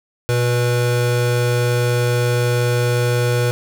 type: tone pair together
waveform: square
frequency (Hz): 121.1 / 487.2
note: B2 / B4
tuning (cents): -34 / -24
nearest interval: 2 octaves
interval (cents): 2410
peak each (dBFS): -17 / -21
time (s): 0.29-3.51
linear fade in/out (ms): 0
effects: none